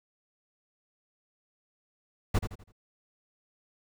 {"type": "noise with echo", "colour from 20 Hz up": "brown", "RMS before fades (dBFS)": -23, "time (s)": [2.34, 2.39], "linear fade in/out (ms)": 10, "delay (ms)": 83, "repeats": 4, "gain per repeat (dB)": -9, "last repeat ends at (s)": 2.722, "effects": []}